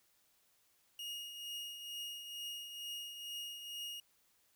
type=tone with tremolo; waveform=40% pulse; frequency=2863 Hz; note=F7; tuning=42 cents sharp; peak=-40 dBFS; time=0.99-4 s; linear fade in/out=2 ms; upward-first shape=triangle; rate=2.2 Hz; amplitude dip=55%; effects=white hiss -73 dBFS RMS until 4.55 s